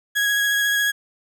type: tone with vibrato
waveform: 35% pulse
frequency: 1658 Hz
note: G#6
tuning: 3 cents flat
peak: -16 dBFS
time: 0.15-0.92 s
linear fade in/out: 20 ms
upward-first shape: sine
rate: 14 Hz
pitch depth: 12 cents each way
effects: none